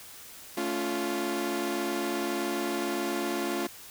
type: chord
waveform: sawtooth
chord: A augmented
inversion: none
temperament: equal with one note detuned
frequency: 220 / 281.7 / 349.2 Hz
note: A3 / C#4 / E#4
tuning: 0 / +28 / 0 cents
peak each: -32 / -30 / -27 dBFS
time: 0.57-3.67 s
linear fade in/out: 5 ms
effects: white hiss -47 dBFS RMS until 3.9 s